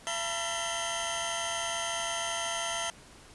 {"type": "tone cluster", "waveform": "20% pulse", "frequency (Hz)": [677, 893, 979, 3087, 3219], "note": ["E5", "A5", "B5", "G7", "G7"], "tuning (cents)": [46, 25, -15, -27, 45], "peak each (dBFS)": [-30, -35, -35, -32, -33], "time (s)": [0.07, 2.9], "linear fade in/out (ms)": 0, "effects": ["pink hiss -53 dBFS RMS until 3.34 s", "resampled to 24000 Hz"]}